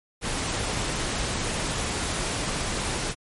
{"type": "noise", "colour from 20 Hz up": "pink", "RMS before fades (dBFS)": -28, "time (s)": [0.21, 3.15], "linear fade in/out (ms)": 50, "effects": ["MP3 48 kbps"]}